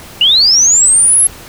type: linear sweep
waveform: sine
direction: up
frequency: 2794 to 11175 Hz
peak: -5 dBFS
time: 0.21-1.27 s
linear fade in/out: 2 ms
effects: pink hiss -33 dBFS RMS until 1.48 s